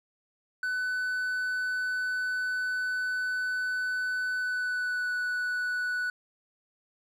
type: tone with pitch glide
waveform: triangle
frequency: 1500 to 1481.9 Hz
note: F#6 to F#6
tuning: +23 to +2 cents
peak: -26 dBFS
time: 0.63-6.1 s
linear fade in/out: 2 ms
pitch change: -21 cents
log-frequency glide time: 4.38-5.12 s
effects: none